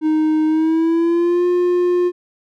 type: tone with pitch glide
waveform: triangle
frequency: 311.1 to 355.3 Hz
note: D#4 to F4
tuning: 0 to +30 cents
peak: -11 dBFS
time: 0.01-2.12 s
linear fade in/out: 50 ms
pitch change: +230 cents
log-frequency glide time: 0.46-1.46 s
effects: none